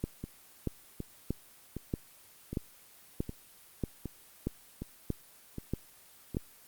two click trains, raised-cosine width 3 ms, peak -24 / -18 dBFS, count 9 / 11, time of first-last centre 0.24-6.347 / 0.04-6.369 s, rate 1.31 / 1.58 Hz, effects white hiss -57 dBFS RMS until 6.67 s + Opus 24 kbps

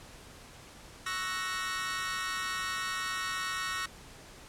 sawtooth chord, F# dominant seventh, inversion second, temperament equal, 1108.7 / 1318.5 / 1480 / 1864.7 Hz, C#6 / E6 / F#6 / A#6, 0 / 0 / 0 / 0 cents, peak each -35 / -35 / -36 / -33 dBFS, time 1.06-3.86 s, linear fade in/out 5 ms, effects pink hiss -51 dBFS RMS until 4.48 s + low-pass 10000 Hz 12 dB/octave

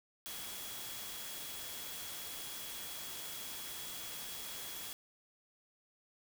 sine tone in noise, 3341 Hz, G#7, 10 cents sharp, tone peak -51 dBFS, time 0.26-4.93 s, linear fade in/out 0 ms, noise white, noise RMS -45 dBFS, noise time 0.26-4.93 s, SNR -9 dB, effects none

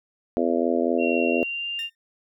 harmonic tone, 84.1 Hz, E2, 35 cents sharp, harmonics 3 / 4 / 5 / 6 / 7 / 8, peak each -25 / -26 / -27 / -28 / -28 / -29 dBFS, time 0.37-1.43 s, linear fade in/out 0 ms
sine tone with pitch glide, 2740 to 2794 Hz, F7 to F7, -34 to 0 cents, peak -27 dBFS, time 0.98-1.9 s, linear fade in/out 50 ms, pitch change +34 cents, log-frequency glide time 1.28-1.67 s
sawtooth tone with exponential decay, 1821 Hz, A#6, 41 cents flat, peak -32 dBFS, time 1.79-1.95 s, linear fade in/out 1 ms, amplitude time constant 34 ms
effects none

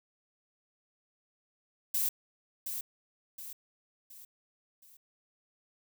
violet noise with echo, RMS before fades -30 dBFS, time 1.94-2.09 s, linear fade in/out 5 ms, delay 720 ms, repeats 4, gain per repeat -7 dB, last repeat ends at 4.97 s, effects none

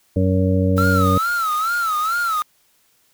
harmonic tone, 93.6 Hz, F#2, 20 cents sharp, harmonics 1 / 2 / 3 / 5 / 6, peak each -17 / -20 / -22 / -24 / -25 dBFS, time 0.16-1.18 s, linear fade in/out 5 ms
white band-stop noise, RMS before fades -35 dBFS, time 0.76-2.43 s, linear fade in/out 20 ms, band 120 to 550 Hz, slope 24 dB/octave
triangle tone with vibrato, 1318.5 Hz, E6, in tune, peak -16 dBFS, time 0.78-2.42 s, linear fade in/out 0 ms, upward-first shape sine, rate 2.3 Hz, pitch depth 130 cents each way
effects white hiss -60 dBFS RMS until 3.13 s

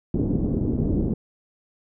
white low-pass noise, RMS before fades -23 dBFS, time 0.14-1.14 s, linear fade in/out 5 ms, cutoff 330 Hz, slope 24 dB/octave, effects none

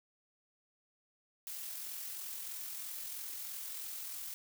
blue noise with amplitude modulation, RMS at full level -42 dBFS, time 1.47-4.34 s, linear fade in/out 0 ms, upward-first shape sine, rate 43.1 Hz, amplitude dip 30%, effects none

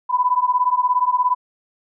sine beating tone pair, 987.8 / 1004.8 Hz, B5 / B5, 0 / +30 cents, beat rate 17 Hz, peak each -18 / -18 dBFS, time 0.09-1.35 s, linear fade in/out 20 ms, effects none

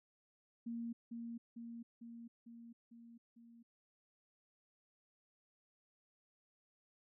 sine tone with echo, 233.1 Hz, A#3, in tune, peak -40 dBFS, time 0.66-0.93 s, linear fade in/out 10 ms, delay 450 ms, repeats 6, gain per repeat -3 dB, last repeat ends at 3.63 s, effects none

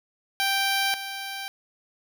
10% pulse tone pair in turn, 784 / 784 Hz, G5 / G5, 0 / 0 cents, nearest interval unison, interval 0 cents, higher neither, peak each -14 / -24 dBFS, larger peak first, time 0.4-0.94 / 0.94-1.48 s, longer neither, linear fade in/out 0 ms, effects none

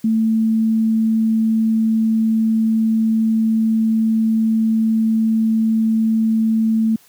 sine tone, 222.2 Hz, A3, 17 cents sharp, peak -13 dBFS, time 0.04-6.96 s, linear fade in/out 5 ms, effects white hiss -51 dBFS RMS until 7.08 s + high-pass 80 Hz 12 dB/octave

